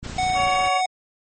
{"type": "click train", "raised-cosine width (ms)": 5, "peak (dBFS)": -23, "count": 14, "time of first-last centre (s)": [0.03, 0.469], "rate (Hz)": 29.6}
{"type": "noise with tremolo", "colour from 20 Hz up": "pink", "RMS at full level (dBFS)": -34, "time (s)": [0.03, 0.69], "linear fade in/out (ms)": 20, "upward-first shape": "triangle", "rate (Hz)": 16, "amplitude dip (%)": 35}
{"type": "tone", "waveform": "square", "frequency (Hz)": 741, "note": "F#5", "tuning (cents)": 2, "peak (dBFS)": -20, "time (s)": [0.18, 0.86], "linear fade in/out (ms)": 5}
{"type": "harmonic tone", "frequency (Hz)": 562, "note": "C#5", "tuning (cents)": 24, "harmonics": [1, 2, 3, 4, 5], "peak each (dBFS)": [-29, -24, -38, -29, -32], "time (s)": [0.34, 0.82], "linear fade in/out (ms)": 50}
{"effects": ["MP3 32 kbps"]}